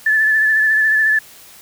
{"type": "tone with vibrato", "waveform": "sine", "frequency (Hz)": 1743, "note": "A6", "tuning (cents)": -17, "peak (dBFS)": -11, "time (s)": [0.06, 1.19], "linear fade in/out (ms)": 5, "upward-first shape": "sine", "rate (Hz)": 14, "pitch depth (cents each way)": 30, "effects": ["white hiss -42 dBFS RMS until 1.61 s"]}